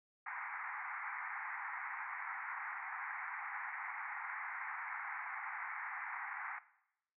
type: band-pass noise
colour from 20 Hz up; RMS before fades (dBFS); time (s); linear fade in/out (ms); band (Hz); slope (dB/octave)
white; -44; 0.26-6.59; 5; 780 to 2200; 96
effects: noise-tail reverb RT60 0.8 s tail -17 dB re dry

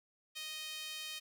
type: tone with high-pass filter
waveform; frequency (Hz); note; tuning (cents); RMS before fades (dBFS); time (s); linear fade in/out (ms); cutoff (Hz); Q
sawtooth; 622.3; D#5; 0; -44; 0.35-1.2; 20; 3000; 2
effects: none

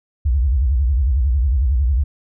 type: tone with vibrato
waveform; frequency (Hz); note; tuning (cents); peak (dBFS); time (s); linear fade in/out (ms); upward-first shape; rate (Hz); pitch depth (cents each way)
sine; 65.3; C2; -3; -13; 0.25-2.04; 10; sine; 11; 250
effects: none

